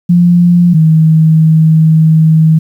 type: tone pair in turn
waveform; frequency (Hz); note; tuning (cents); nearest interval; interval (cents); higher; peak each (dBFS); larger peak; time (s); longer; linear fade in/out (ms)
sine; 174.61 / 158.9; F3 / D#3; 0 / +37; major second; 163; first; -3; neither; 0.09-0.74 / 0.74-2.59; second; 10
effects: 7-bit